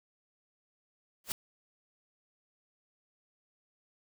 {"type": "noise with exponential growth", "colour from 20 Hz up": "white", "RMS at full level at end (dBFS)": -28, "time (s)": [1.24, 1.32], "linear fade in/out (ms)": 2, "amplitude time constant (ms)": 16, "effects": []}